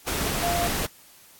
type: tone in noise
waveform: sine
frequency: 694 Hz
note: F5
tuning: 11 cents flat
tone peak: -24 dBFS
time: 0.42-0.68 s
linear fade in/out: 20 ms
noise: pink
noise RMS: -27 dBFS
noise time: 0.06-0.87 s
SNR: 0 dB
effects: white hiss -52 dBFS RMS until 1.39 s + AAC 64 kbps